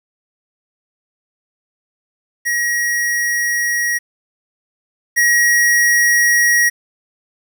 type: tone pair in turn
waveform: square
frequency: 1900 / 1900 Hz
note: A#6 / A#6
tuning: +33 / +33 cents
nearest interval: unison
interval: 0 cents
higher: neither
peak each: -16 / -11 dBFS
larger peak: second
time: 2.45-3.99 / 5.16-6.7 s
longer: neither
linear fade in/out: 20 ms
effects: 8-bit